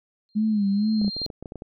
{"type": "tone with exponential growth", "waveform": "sine", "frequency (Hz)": 4190, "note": "C8", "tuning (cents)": 2, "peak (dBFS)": -25, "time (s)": [0.29, 1.26], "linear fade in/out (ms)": 0, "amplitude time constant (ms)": 210}
{"type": "tone with vibrato", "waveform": "sine", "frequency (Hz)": 207.7, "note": "G#3", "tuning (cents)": 0, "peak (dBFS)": -19, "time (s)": [0.35, 1.1], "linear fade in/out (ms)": 20, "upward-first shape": "sine", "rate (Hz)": 2.2, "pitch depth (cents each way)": 93}
{"type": "clicks", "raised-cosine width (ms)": 2, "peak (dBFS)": -23, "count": 12, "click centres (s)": [1.015, 1.046, 1.08, 1.166, 1.217, 1.263, 1.302, 1.426, 1.458, 1.521, 1.557, 1.621]}
{"effects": []}